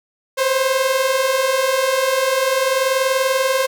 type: tone pair together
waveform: sawtooth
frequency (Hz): 512.6 / 533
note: C5 / C5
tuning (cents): -36 / +32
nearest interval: minor second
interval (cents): 68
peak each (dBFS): -17 / -13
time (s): 0.37-3.67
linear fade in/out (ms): 20
effects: none